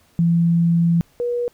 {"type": "tone pair in turn", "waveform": "sine", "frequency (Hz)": [169, 482.3], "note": ["E3", "B4"], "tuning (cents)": [43, -41], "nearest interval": "octave + tritone", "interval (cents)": 1816, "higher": "second", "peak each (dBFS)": [-13, -19], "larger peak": "first", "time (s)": [[0.19, 1.01], [1.2, 1.48]], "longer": "first", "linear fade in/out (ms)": 0, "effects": ["pink hiss -57 dBFS RMS until 1.53 s"]}